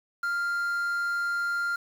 triangle tone with quantisation, 1396.9 Hz, F6, in tune, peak -24 dBFS, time 0.23-1.76 s, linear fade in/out 5 ms, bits 8, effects none

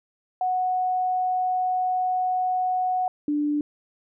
sine tone pair in turn, 737 / 294.9 Hz, F#5 / D4, -7 / +7 cents, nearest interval octave + major third, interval 1586 cents, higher first, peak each -21 dBFS, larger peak neither, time 0.41-3.08 / 3.28-3.61 s, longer first, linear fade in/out 2 ms, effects none

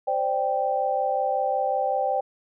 sine chord, C suspended second, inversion none, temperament just, 523.3 / 588.7 / 784.9 Hz, C5 / D5 / G5, 0 / +4 / +2 cents, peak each -27 / -28 / -24 dBFS, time 0.07-2.21 s, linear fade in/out 10 ms, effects none

